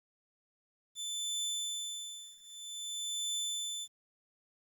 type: tone with tremolo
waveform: 25% pulse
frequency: 3520 Hz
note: A7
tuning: in tune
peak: -29 dBFS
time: 0.95-3.88 s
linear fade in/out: 50 ms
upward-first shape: triangle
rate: 0.52 Hz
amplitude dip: 95%
effects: 11-bit